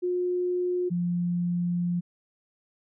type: tone pair in turn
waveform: sine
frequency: 358.8 / 175 Hz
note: F4 / F3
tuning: +47 / +4 cents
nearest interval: octave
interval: 1243 cents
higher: first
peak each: -24 dBFS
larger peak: neither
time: 0.02-0.9 / 0.9-2.01 s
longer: second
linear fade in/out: 20 ms
effects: none